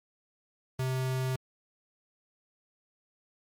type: tone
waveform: square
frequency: 130 Hz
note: C3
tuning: 11 cents flat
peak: -29 dBFS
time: 0.79-1.36 s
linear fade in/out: 5 ms
effects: MP3 96 kbps